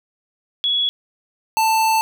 sine / square tone pair in turn, 3369 / 885.7 Hz, G#7 / A5, +24 / +11 cents, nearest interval octave + major seventh, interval 2313 cents, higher first, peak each -16 / -15 dBFS, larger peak second, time 0.64-0.89 / 1.57-2.01 s, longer second, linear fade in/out 0 ms, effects none

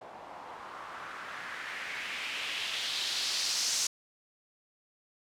blue noise with low-pass filter sweep, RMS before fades -36 dBFS, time 0.01-3.87 s, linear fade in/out 5 ms, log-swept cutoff 720 to 6100 Hz, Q 2.2, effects none

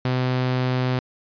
sawtooth tone, 127.4 Hz, C3, 46 cents flat, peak -16 dBFS, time 0.05-0.99 s, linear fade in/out 2 ms, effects resampled to 11025 Hz

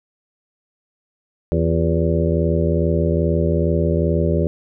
harmonic tone with a mistuned harmonic, 82.41 Hz, E2, in tune, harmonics 1 / 2 / 3 / 4 / 5 / 6 / 7, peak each -20 / -20 / -27 / -24 / -24 / -26 / -25 dBFS, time 1.52-4.47 s, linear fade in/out 0 ms, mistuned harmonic 4, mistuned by +84 cents, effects none

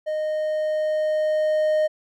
triangle tone with level ramp, 617 Hz, D#5, 15 cents flat, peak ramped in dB -21 to -15 dBFS, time 0.06-1.88 s, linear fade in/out 20 ms, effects none

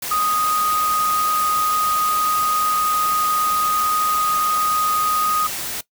sine tone in noise, 1244.5 Hz, D#6, in tune, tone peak -17 dBFS, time 0.11-5.47 s, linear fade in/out 5 ms, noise white, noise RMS -27 dBFS, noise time 0.02-5.81 s, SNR +7 dB, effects noise-tail reverb RT60 0.1 s tail -19 dB re dry

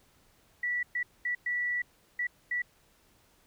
sine tone bursts at uneven times, 1950 Hz, B6, 23 cents flat, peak -28 dBFS, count 6, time 0.63-0.83 / 0.95-1.03 / 1.25-1.35 / 1.46-1.82 / 2.19-2.27 / 2.51-2.62 s, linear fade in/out 5 ms, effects pink hiss -65 dBFS RMS until 3.46 s

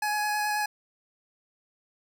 25% pulse tone with vibrato, 840 Hz, G#5, 19 cents sharp, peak -22 dBFS, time 0.02-0.66 s, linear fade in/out 5 ms, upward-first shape square, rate 9.3 Hz, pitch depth 9 cents each way, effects none

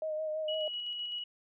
sine tone with vibrato, 622.3 Hz, D#5, in tune, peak -32 dBFS, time 0.02-0.68 s, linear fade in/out 2 ms, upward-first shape sine, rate 6 Hz, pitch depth 26 cents each way
sine tone with tremolo, 2919 Hz, F#7, 24 cents flat, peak -34 dBFS, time 0.48-1.24 s, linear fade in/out 5 ms, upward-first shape square, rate 7.8 Hz, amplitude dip 25%
effects none

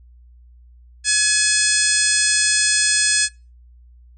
harmonic tone with a mistuned harmonic, 847 Hz, G#5, 34 cents sharp, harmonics 2 / 3 / 4 / 5 / 6 / 7 / 8 / 9 / 10, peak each -22 / -26 / -27 / -26 / -21 / -27 / -24 / -29 / -20 dBFS, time 1.04-3.29 s, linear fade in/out 50 ms, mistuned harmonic 5, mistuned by +18 cents, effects noise-tail reverb RT60 0.3 s tail -24 dB re dry + added 60 Hz sine -44 dBFS peak until 4.17 s

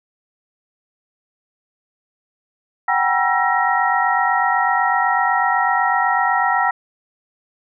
sine tone cluster, 749 / 797 / 959 / 1340 / 1887 Hz, F#5 / G5 / A#5 / E6 / A#6, +21 / +28 / +49 / +28 / +21 cents, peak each -21 dBFS, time 2.88-6.71 s, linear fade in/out 5 ms, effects none

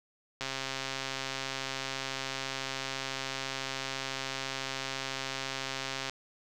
click train, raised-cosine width 0.2 ms, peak -17 dBFS, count 763, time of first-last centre 0.41-6.097 s, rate 134 Hz, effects none

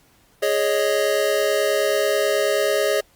square chord, Ab suspended fourth, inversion none, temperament just, 415.3 / 553.7 / 623 Hz, Ab4 / Db5 / Eb5, 0 / -2 / +2 cents, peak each -23 dBFS, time 0.42-3.01 s, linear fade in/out 10 ms, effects pink hiss -57 dBFS RMS until 3.15 s + Opus 48 kbps

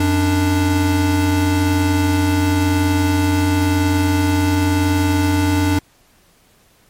square tone pair together, 91.08 / 294.2 Hz, F#2 / D4, -27 / +3 cents, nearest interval octave + minor sixth, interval 2030 cents, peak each -17 dBFS, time 0-5.79 s, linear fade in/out 5 ms, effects pink hiss -54 dBFS RMS until 6.89 s + MP3 64 kbps

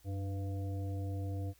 harmonic tone with a mistuned harmonic, 98.9 Hz, G2, 16 cents sharp, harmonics 1 / 3 / 5 / 7, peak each -35 / -45 / -49 / -52 dBFS, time 0.04-1.54 s, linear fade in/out 50 ms, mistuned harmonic 1, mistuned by -71 cents, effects added 60 Hz sine -67 dBFS peak until 1.59 s + white hiss -67 dBFS RMS until 1.59 s

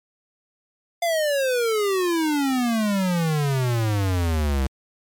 square exponential sweep, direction down, 698.5 to 64.5 Hz, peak -20 dBFS, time 1.02-4.67 s, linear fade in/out 5 ms, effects MP3 96 kbps

